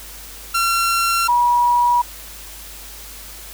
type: tone pair in turn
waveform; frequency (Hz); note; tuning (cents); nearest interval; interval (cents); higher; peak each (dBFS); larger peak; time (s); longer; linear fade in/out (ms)
sawtooth / sine; 1365 / 965.2; F6 / B5; -40 / -40; tritone; 600; first; -12; neither; 0.54-1.28 / 1.28-2.02; neither; 10
effects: added 50 Hz sine -40 dBFS peak until 3.53 s + white hiss -37 dBFS RMS until 3.53 s